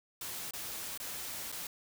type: noise with dropouts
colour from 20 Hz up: white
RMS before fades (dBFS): -41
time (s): 0.21-1.67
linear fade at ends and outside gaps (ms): 2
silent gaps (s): 0.509-0.535 / 0.976-1 / 1.518-1.524
effects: none